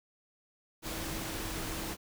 sine tone in noise, 323.4 Hz, E4, 33 cents flat, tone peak -45 dBFS, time 0.82-1.97 s, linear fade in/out 50 ms, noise pink, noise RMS -38 dBFS, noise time 0.82-1.97 s, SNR -10 dB, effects none

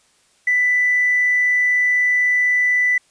triangle tone with tanh clipping, 1986 Hz, B6, 9 cents sharp, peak -13 dBFS, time 0.47-2.98 s, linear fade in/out 5 ms, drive 1 dB, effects white hiss -58 dBFS RMS until 3.1 s + resampled to 22050 Hz

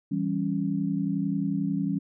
sine chord, C# diminished, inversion first, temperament equal, 164.81 / 196 / 277.2 Hz, E3 / G3 / C#4, 0 / 0 / 0 cents, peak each -30 / -28 / -29 dBFS, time 0.11-1.99 s, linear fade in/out 10 ms, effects none

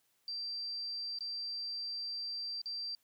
sine tone with dropouts, 4700 Hz, D8, 1 cent sharp, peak -37 dBFS, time 0.28-2.95 s, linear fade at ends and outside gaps 1 ms, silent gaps 1.187-1.207 / 2.616-2.658 s, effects white hiss -75 dBFS RMS until 3.03 s

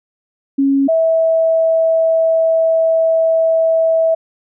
sine tone pair in turn, 275.1 / 651.3 Hz, C#4 / E5, -13 / -21 cents, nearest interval octave + minor third, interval 1492 cents, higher second, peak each -10 dBFS, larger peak neither, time 0.58-0.88 / 0.88-4.15 s, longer second, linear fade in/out 10 ms, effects none

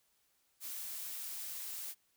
blue noise, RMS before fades -43 dBFS, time 0.6-1.95 s, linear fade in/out 50 ms, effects white hiss -75 dBFS RMS until 2.16 s

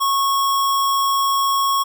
sine tone with sample-and-hold, 1098 Hz, C#6, 17 cents flat, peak -15 dBFS, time 0-1.84 s, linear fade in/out 20 ms, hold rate 4410 Hz, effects none

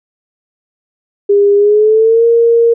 sine tone with pitch glide, 404.9 to 465.1 Hz, G#4 to A#4, -44 to -4 cents, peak -5 dBFS, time 1.29-2.74 s, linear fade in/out 10 ms, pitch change +240 cents, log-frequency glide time 1.56-2.25 s, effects none

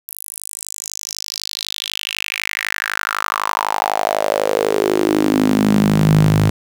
sawtooth tone with high-pass filter sweep, 52 Hz, G#1, 3 cents sharp, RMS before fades -18 dBFS, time 0.08-6.5 s, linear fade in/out 5 ms, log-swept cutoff 12000 to 120 Hz, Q 5, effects 7-bit

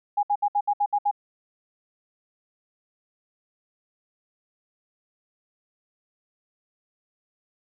sine tone bursts, 821 Hz, G#5, 20 cents flat, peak -19 dBFS, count 8, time 0.17-1.113 s, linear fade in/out 10 ms, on 61 ms, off 65 ms, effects none

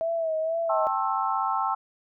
sine tone with vibrato, 650 Hz, E5, 24 cents flat, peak -24 dBFS, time 0.01-0.87 s, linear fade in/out 0 ms, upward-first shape sine, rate 2.1 Hz, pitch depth 51 cents each way
sine chord, A minor seventh, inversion third, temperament equal with one note detuned, 784 / 880 / 1071 / 1318.5 Hz, G5 / A5 / C6 / E6, 0 / 0 / +40 / 0 cents, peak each -29 dBFS, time 0.69-1.75 s, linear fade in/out 10 ms
effects none

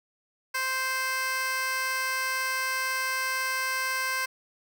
15% pulse tone with high-pass filter, 522 Hz, C5, 4 cents flat, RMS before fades -29 dBFS, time 0.54-4.26 s, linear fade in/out 10 ms, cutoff 1300 Hz, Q 0.93, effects none

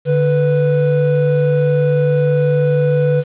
triangle tone pair together, 146.92 / 493.9 Hz, D3 / B4, +1 / 0 cents, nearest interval octave + major sixth, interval 2099 cents, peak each -12 dBFS, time 0.05-3.24 s, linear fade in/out 50 ms, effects resampled to 8000 Hz + 7-bit

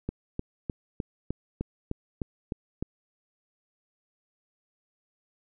click train, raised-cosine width 3 ms, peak -17 dBFS, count 10, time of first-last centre 0.09-2.826 s, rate 3.29 Hz, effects none

